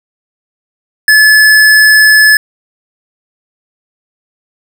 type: tone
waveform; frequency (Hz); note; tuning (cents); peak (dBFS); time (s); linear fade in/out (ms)
square; 1722; A6; -38; -3; 1.08-2.37; 2
effects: none